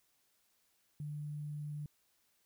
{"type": "tone with sample-and-hold", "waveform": "sine", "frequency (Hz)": 148.4, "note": "D3", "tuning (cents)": 18, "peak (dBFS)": -39, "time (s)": [1, 1.86], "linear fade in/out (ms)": 2, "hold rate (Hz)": 11025, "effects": ["white hiss -75 dBFS RMS until 2.45 s"]}